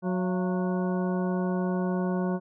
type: harmonic tone with a mistuned harmonic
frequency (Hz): 183.3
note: F#3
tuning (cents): -16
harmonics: 1 / 2 / 3 / 4 / 5 / 6 / 8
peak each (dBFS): -26 / -32 / -36 / -38 / -40 / -42 / -44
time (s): 0.02-2.4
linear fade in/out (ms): 50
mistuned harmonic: 4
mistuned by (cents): -110
effects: none